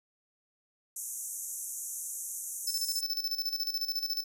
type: band-pass noise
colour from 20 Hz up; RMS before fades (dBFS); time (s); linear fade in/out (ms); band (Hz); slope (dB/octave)
pink; -39; 0.96-3.01; 5; 6100 to 13000; 96
type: tone with tremolo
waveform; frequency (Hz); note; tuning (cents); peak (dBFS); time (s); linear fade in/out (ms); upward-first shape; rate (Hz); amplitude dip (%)
square; 5274; E8; 0; -29; 2.67-4.24; 5; square; 14; 70
effects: none